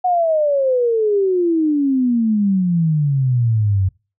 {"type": "exponential sweep", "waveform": "sine", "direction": "down", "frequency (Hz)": [740, 92.5], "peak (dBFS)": -13, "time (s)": [0.04, 3.89], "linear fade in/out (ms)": 10, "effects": ["noise-tail reverb RT60 0.3 s tail -23 dB re dry"]}